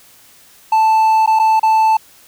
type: tone with dropouts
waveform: triangle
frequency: 880 Hz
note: A5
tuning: in tune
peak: -7 dBFS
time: 0.72-1.97 s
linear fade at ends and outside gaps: 5 ms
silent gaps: 1.262-1.274 / 1.391-1.396 / 1.596-1.63 s
effects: white hiss -46 dBFS RMS until 2.27 s